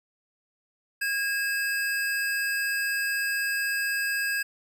square tone pair together, 1634 / 2610 Hz, G#6 / E7, -29 / -18 cents, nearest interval minor sixth, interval 811 cents, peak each -27 / -33 dBFS, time 1.01-4.43 s, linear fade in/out 10 ms, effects none

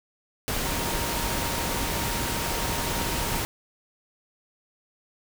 sine tone in noise, 932.3 Hz, A#5, in tune, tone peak -36 dBFS, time 0.66-3.4 s, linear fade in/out 0 ms, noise pink, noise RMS -28 dBFS, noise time 0.48-3.45 s, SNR -11 dB, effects none

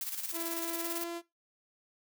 blue noise with tremolo, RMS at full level -36 dBFS, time 0.01-1.04 s, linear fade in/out 2 ms, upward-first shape square, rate 18 Hz, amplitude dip 55%
sawtooth tone with pitch glide, 334.2 to 340.6 Hz, E4 to F4, +24 to -43 cents, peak -33 dBFS, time 0.32-1.22 s, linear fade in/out 50 ms, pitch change +33 cents, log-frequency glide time 0.75-1.08 s
effects noise-tail reverb RT60 0.2 s tail -18 dB re dry

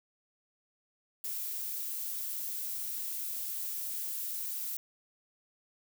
violet noise, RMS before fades -37 dBFS, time 1.24-4.77 s, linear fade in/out 2 ms, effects none

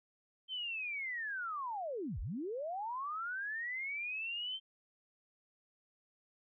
sine linear two-way sweep, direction down then up, 3136 to 34.65 to 3136 Hz, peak -37 dBFS, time 0.48-4.6 s, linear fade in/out 50 ms, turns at 2.2 s, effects none

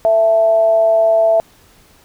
sine tone with amplitude modulation, 663 Hz, E5, 10 cents sharp, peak -7 dBFS, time 0.05-1.4 s, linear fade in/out 0 ms, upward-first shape sine, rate 216 Hz, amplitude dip 40%, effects pink hiss -49 dBFS RMS until 2.04 s

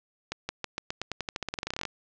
accelerating click train, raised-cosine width 0.2 ms, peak -14 dBFS, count 23, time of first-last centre 0.32-1.853 s, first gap 170 ms, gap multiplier 0.9, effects low-pass 7000 Hz 12 dB/octave

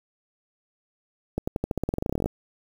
accelerating click train, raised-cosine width 2 ms, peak -12 dBFS, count 20, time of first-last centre 1.38-2.26 s, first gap 95 ms, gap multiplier 0.91, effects 7-bit

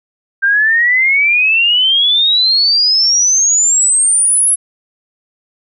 sine exponential sweep, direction up, 1568 to 11000 Hz, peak -8 dBFS, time 0.42-4.56 s, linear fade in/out 20 ms, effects none

